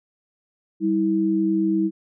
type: tone pair together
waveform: sine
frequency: 195.3 / 323.3 Hz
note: G3 / E4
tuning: -6 / -34 cents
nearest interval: major sixth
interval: 872 cents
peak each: -23 / -19 dBFS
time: 0.8-1.91 s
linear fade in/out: 50 ms
effects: none